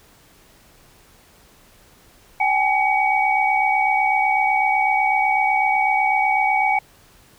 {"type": "tone cluster", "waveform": "sine", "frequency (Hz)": [772, 840, 2258], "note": ["G5", "G#5", "C#7"], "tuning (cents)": [-27, 19, 31], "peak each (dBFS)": -20, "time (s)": [2.4, 6.79], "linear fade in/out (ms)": 5, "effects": ["pink hiss -52 dBFS RMS until 7.38 s"]}